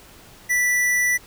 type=tone; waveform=square; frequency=1970 Hz; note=B6; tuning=5 cents flat; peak=-18 dBFS; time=0.49-1.18 s; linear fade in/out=20 ms; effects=pink hiss -47 dBFS RMS until 1.26 s